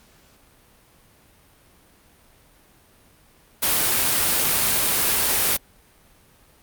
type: noise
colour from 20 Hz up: white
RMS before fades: -20 dBFS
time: 3.62-5.57 s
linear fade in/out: 10 ms
effects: pink hiss -55 dBFS RMS until 6.62 s + Opus 48 kbps